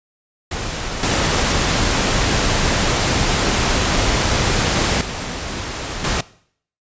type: noise with level steps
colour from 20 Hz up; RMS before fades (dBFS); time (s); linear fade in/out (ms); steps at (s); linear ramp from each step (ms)
pink; -25 / -17 / -26 / -19; 0.51-6.21; 5; 1.03 / 5.01 / 6.04; 2
effects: noise-tail reverb RT60 0.6 s tail -20 dB re dry + resampled to 16000 Hz